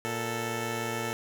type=tone pair together; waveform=10% pulse; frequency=116.81 / 441 Hz; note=A#2 / A4; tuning=+4 / +4 cents; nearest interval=octave + major seventh; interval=2300 cents; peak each=-25 dBFS; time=0.05-1.13 s; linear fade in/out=0 ms; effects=none